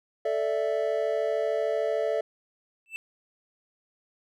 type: chord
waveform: triangle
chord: A suspended fourth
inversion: none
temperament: just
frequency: 440 / 586.7 / 660 Hz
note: A4 / D5 / E5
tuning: 0 / -2 / +2 cents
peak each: -27 dBFS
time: 0.25-2.21 s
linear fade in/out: 5 ms
type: tone with exponential growth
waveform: triangle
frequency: 2650 Hz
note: E7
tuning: 9 cents sharp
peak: -27 dBFS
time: 2.86-2.96 s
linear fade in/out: 0 ms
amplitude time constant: 21 ms
effects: none